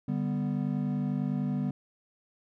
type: chord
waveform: triangle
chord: G major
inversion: second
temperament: equal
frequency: 146.83 / 196 / 246.9 Hz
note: D3 / G3 / B3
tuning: 0 / 0 / 0 cents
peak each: -30 dBFS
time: 0.08-1.71 s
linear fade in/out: 5 ms
effects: none